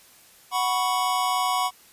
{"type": "chord", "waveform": "square", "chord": "F# suspended fourth", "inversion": "none", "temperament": "just", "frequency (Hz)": [740, 986.7, 1110], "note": ["F#5", "B5", "C#6"], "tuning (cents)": [0, -2, 2], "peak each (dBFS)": -27, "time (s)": [0.51, 1.71], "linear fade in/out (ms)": 50, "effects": ["white hiss -53 dBFS RMS until 1.92 s", "resampled to 32000 Hz"]}